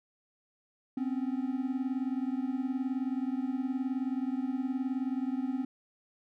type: beating tone pair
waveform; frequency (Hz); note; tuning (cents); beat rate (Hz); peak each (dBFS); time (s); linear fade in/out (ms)
triangle; 254.8 / 273.8; C4 / C#4; -46 / -21; 19; -30 / -32; 0.97-5.65; 5
effects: none